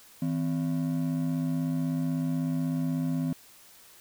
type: ring-modulated tone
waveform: triangle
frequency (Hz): 209.2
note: G#3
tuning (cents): +13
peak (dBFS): -21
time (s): 0.22-3.33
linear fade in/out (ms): 0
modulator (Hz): 48.1
effects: white hiss -54 dBFS RMS until 4 s